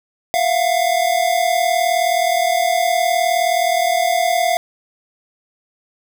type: tone pair together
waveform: square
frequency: 676 / 715.3 Hz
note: E5 / F5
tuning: +43 / +41 cents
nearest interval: minor second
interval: 98 cents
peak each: -18 dBFS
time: 0.34-4.57 s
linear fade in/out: 0 ms
effects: none